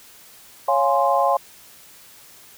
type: chord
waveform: sine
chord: Db major seventh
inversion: none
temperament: equal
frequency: 554.4 / 698.5 / 830.6 / 1046.5 Hz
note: Db5 / F5 / Ab5 / C6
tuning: 0 / 0 / 0 / 0 cents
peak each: -21 dBFS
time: 0.68-1.37 s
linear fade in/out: 5 ms
effects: white hiss -47 dBFS RMS until 2.57 s